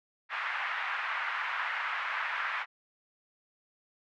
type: band-pass noise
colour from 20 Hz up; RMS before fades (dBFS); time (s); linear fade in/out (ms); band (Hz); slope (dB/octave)
white; -34; 0.29-2.66; 50; 960 to 2100; 24
effects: none